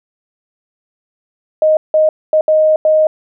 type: tone bursts at uneven times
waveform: sine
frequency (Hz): 622.3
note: D#5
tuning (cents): 0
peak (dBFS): -7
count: 5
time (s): 1.62-1.77 / 1.94-2.09 / 2.33-2.41 / 2.48-2.76 / 2.85-3.07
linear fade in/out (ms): 2
effects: none